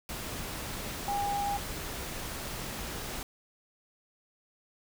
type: tone in noise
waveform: sine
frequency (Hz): 809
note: G#5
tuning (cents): -46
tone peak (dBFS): -29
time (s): 1.08-1.57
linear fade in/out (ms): 2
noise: pink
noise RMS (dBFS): -38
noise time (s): 0.09-3.23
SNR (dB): +6
effects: none